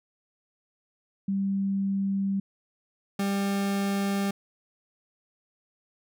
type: tone pair in turn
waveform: sine / 40% pulse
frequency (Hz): 196 / 198.39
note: G3 / G3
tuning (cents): 0 / +21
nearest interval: unison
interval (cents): 21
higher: second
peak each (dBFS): -24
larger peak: neither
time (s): 1.28-2.4 / 3.19-4.31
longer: neither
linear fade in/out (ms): 5
effects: none